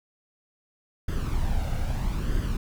brown noise with flanger, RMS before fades -26 dBFS, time 1.08-2.57 s, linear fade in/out 5 ms, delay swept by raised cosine 0.62 to 1.41 ms, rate 0.78 Hz, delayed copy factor +0.55, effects none

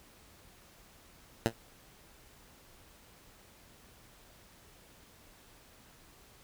10% pulse tone with exponential decay, 114.2 Hz, A#2, 35 cents flat, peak -14 dBFS, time 1.46-1.54 s, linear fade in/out 0 ms, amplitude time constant 16 ms, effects pink hiss -59 dBFS RMS until 6.43 s

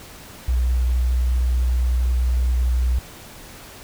sine tone, 61.74 Hz, B1, in tune, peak -16 dBFS, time 0.48-2.99 s, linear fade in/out 5 ms, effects pink hiss -41 dBFS RMS until 3.83 s

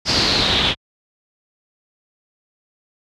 pink noise with low-pass filter sweep, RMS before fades -17 dBFS, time 0.05-0.75 s, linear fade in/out 50 ms, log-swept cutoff 5000 to 3300 Hz, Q 6, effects high-pass 60 Hz 12 dB/octave

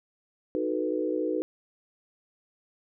sine chord, B dominant seventh, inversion first, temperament equal, 311.1 / 370 / 440 / 493.9 Hz, D#4 / F#4 / A4 / B4, 0 / 0 / 0 / 0 cents, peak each -30 / -32 / -33 / -31 dBFS, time 0.55-1.42 s, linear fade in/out 0 ms, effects none

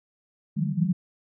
white band-pass noise, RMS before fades -25 dBFS, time 0.56-0.93 s, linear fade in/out 10 ms, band 150 to 200 Hz, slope 96 dB/octave, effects none

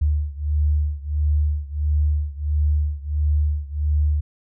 sine beating tone pair, 74 / 75.5 Hz, D2 / D2, +14 / +48 cents, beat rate 1.5 Hz, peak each -20 / -22 dBFS, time 0.01-4.21 s, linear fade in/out 10 ms, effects none

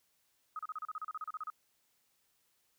sine tone bursts, 1261 Hz, D#6, 23 cents sharp, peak -37 dBFS, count 15, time 0.56-1.501 s, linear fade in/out 2 ms, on 31 ms, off 34 ms, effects white hiss -75 dBFS RMS until 2.78 s

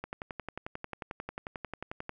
click train, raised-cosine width 0.5 ms, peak -22 dBFS, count 24, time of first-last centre 0.04-2.094 s, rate 11.2 Hz, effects none

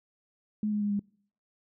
sine tone with pitch steps, 211.7 / 208.7 / 205.7 / 202.7 Hz, G#3 / G#3 / G#3 / G#3, +33 / +9 / -16 / -42 cents, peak -26 dBFS, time 0.63-0.994 s, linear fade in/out 2 ms, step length 91 ms, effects noise-tail reverb RT60 0.6 s tail -26 dB re dry

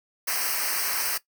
white noise with comb filter, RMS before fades -27 dBFS, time 0.27-1.18 s, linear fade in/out 10 ms, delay 0.28 ms, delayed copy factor -0.95, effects noise-tail reverb RT60 0.1 s tail -17 dB re dry

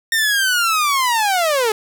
sawtooth linear sweep, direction down, 1838 to 415.3 Hz, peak -11 dBFS, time 0.12-1.72 s, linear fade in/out 2 ms, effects none

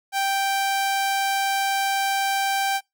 sawtooth tone, 784 Hz, G5, in tune, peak -17 dBFS, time 0.12-2.81 s, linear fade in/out 50 ms, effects noise-tail reverb RT60 0.2 s tail -25 dB re dry

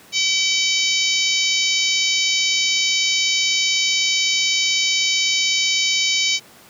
harmonic tone, 764 Hz, G5, 45 cents flat, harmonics 3 / 4 / 5 / 6 / 7 / 8 / 9, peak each -22 / -23 / -24 / -25 / -25 / -26 / -27 dBFS, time 0.12-6.4 s, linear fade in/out 50 ms, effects pink hiss -46 dBFS RMS until 6.69 s + high-pass 150 Hz 12 dB/octave

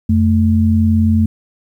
sine tone pair together, 88.9 / 220.4 Hz, F2 / A3, +31 / +3 cents, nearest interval octave + major third, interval 1572 cents, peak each -12 dBFS, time 0.09-1.26 s, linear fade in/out 5 ms, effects 8-bit

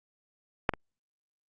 clicks, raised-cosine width 0.5 ms, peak -7 / -19 dBFS, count 2, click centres 0.692 / 0.737 s, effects Opus 48 kbps

